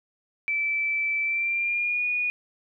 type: tone with pitch glide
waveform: sine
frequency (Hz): 2321 to 2456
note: D7 to D#7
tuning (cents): -21 to -23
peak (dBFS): -23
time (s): 0.48-2.3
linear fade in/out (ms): 0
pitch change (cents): +98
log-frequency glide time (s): 1.22-2.05
effects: none